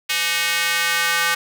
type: tone with high-pass filter sweep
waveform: square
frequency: 169.2 Hz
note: E3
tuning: 45 cents sharp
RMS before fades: -20 dBFS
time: 0.09-1.35 s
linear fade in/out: 10 ms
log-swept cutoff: 2400 to 1500 Hz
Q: 1.6
effects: none